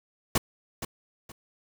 pink noise with echo, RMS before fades -23 dBFS, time 0.35-0.38 s, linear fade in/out 5 ms, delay 470 ms, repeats 2, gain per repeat -11 dB, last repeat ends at 1.32 s, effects none

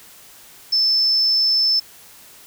sine tone, 5274 Hz, E8, in tune, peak -14 dBFS, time 0.72-1.8 s, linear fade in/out 10 ms, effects white hiss -45 dBFS RMS until 2.46 s

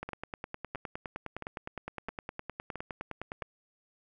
two click trains, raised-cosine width 0.5 ms, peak -22 / -23 dBFS, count 34 / 6, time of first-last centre 0.03-3.422 / 0.09-3.423 s, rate 9.73 / 1.5 Hz, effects none

